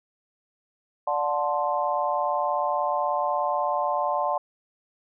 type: chord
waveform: sine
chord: D dominant seventh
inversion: none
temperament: equal with one note detuned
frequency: 587.3 / 723.9 / 880 / 1046.5 Hz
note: D5 / F#5 / A5 / C6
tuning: 0 / -38 / 0 / 0 cents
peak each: -28 dBFS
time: 1.07-4.38 s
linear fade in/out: 5 ms
effects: none